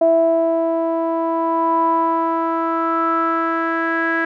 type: tone with low-pass filter sweep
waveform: sawtooth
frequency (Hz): 329.6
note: E4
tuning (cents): 0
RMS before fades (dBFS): -18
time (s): 0.01-4.25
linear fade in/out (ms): 5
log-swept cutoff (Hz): 660 to 1700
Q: 7.5
effects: none